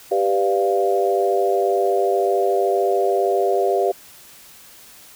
sine chord, G dominant seventh, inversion none, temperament equal with one note detuned, 392 / 493.9 / 587.3 / 695.6 Hz, G4 / B4 / D5 / F5, 0 / 0 / 0 / -7 cents, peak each -19 / -23 / -24 / -21 dBFS, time 0.11-3.92 s, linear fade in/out 10 ms, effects white hiss -45 dBFS RMS until 5.15 s

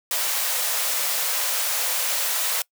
white high-pass noise, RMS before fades -24 dBFS, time 0.11-2.62 s, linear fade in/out 2 ms, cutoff 470 Hz, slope 96 dB/octave, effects noise-tail reverb RT60 0.1 s tail -23 dB re dry

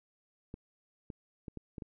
clicks, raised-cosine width 3 ms, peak -29 dBFS, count 6, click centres 0.541 / 1.102 / 1.482 / 1.573 / 1.782 / 1.822 s, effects none

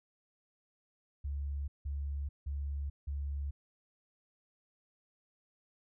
sine tone bursts, 70.8 Hz, C#2, 37 cents sharp, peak -34 dBFS, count 4, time 1.24-3.51 s, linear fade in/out 10 ms, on 440 ms, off 170 ms, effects none

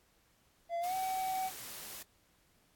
triangle tone with pitch glide, 682 to 756.7 Hz, F5 to F#5, -41 to +39 cents, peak -31 dBFS, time 0.69-1.51 s, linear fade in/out 50 ms, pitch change +180 cents, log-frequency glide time 0.8-0.94 s
white noise, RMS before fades -46 dBFS, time 0.83-2.03 s, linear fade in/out 10 ms
effects pink hiss -70 dBFS RMS until 2.75 s + AAC 64 kbps

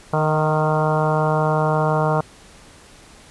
harmonic tone with a mistuned harmonic, 154.3 Hz, D#3, 14 cents flat, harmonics 1 / 2 / 3 / 4 / 5 / 6 / 7 / 8 / 9, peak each -20 / -31 / -24 / -23 / -25 / -26 / -27 / -30 / -30 dBFS, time 0.13-2.21 s, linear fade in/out 5 ms, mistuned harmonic 4, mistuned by +19 cents, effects pink hiss -46 dBFS RMS until 3.3 s + resampled to 24000 Hz

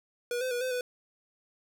square tone with pitch steps, 483.2 / 513 / 485 / 513 / 495.6 Hz, B4 / C5 / B4 / C5 / B4, -38 / -34 / -31 / -34 / +6 cents, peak -30 dBFS, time 0.31-0.81 s, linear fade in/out 2 ms, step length 100 ms, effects none

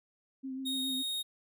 sine tone with vibrato, 263.7 Hz, C4, 14 cents sharp, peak -36 dBFS, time 0.43-1.03 s, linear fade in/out 20 ms, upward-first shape triangle, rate 7.1 Hz, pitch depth 32 cents each way
45% pulse tone, 3729 Hz, A#7, in tune, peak -33 dBFS, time 0.65-1.23 s, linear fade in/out 20 ms
effects none

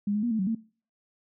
sine tone with pitch steps, 204.4 / 209.7 / 238.8 / 220.6 / 188.3 / 225.6 Hz, G#3 / G#3 / A#3 / A3 / F#3 / A3, -27 / +17 / +42 / +5 / +31 / +44 cents, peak -24 dBFS, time 0.07-0.55 s, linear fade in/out 5 ms, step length 80 ms, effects noise-tail reverb RT60 0.4 s tail -21 dB re dry

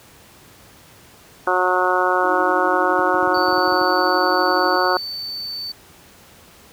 harmonic tone, 182.4 Hz, F#3, 24 cents flat, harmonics 2 / 3 / 4 / 5 / 6 / 7 / 8, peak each -23 / -23 / -23 / -23 / -23 / -23 / -23 dBFS, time 1.47-4.97 s, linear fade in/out 2 ms
triangle tone with tremolo, 320 Hz, D#4, 49 cents sharp, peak -22 dBFS, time 2.22-4.8 s, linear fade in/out 50 ms, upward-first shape sine, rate 12 Hz, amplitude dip 55%
clicks, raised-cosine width 3 ms, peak -25 dBFS, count 11, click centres 2.992 / 3.144 / 3.227 / 3.275 / 3.372 / 3.483 / 3.527 / 3.579 / 3.678 / 3.722 / 3.814 s
triangle tone, 4538 Hz, C#8, 40 cents sharp, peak -25 dBFS, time 3.34-5.72 s, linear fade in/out 5 ms
effects pink hiss -47 dBFS RMS until 6.72 s + high-pass 60 Hz 12 dB/octave

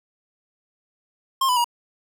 square tone with pitch steps, 1065 / 996 / 954 Hz, C6 / B5 / A#5, +30 / +14 / +40 cents, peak -18 dBFS, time 1.41-1.644 s, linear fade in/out 5 ms, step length 78 ms, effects none

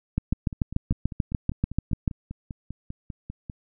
two click trains, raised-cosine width 5 ms, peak -22 / -10 dBFS, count 17 / 14, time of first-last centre 0.33-3.498 / 0.18-2.078 s, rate 5.05 / 6.85 Hz, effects none

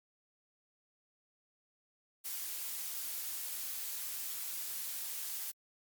blue noise, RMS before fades -40 dBFS, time 2.24-5.52 s, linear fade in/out 20 ms, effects Opus 48 kbps

